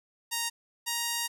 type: tone pair in turn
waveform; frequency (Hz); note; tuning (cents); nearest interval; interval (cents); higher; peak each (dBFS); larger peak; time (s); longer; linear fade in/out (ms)
5% pulse; 932.3 / 938.8; A#5 / A#5; 0 / +12; unison; 12; second; -17; neither; 0.31-0.5 / 0.86-1.28; second; 20
effects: none